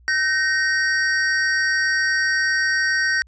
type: tone pair together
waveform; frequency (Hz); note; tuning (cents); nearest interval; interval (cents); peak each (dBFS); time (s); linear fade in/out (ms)
square; 1537.2 / 1864.7; G6 / A#6; -34 / 0; minor third; 334; -21; 0.08-3.22; 0
effects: added 60 Hz sine -48 dBFS peak until 3.27 s + resampled to 16000 Hz